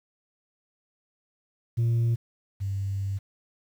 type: tone pair in turn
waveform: sine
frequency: 116.54 / 98.25 Hz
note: A#2 / G2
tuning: 0 / +4 cents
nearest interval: minor third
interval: 296 cents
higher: first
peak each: -18 / -26 dBFS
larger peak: first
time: 1.77-2.16 / 2.6-3.19 s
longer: second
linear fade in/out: 20 ms
effects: tanh soft clip ceiling -20 dBFS + 9-bit